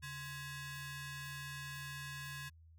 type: ring-modulated tone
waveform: sawtooth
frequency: 902 Hz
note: A5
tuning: 43 cents sharp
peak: -37 dBFS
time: 0.02-2.5 s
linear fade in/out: 20 ms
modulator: 761 Hz
effects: added 81 Hz sine -58 dBFS peak until 2.78 s